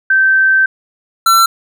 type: tone pair in turn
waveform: sine / square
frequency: 1552 / 1349.5 Hz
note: G6 / E6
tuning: -18 / +40 cents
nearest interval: major second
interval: 242 cents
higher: first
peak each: -7 dBFS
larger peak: neither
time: 0.1-0.66 / 1.26-1.46 s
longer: first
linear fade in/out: 5 ms
effects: none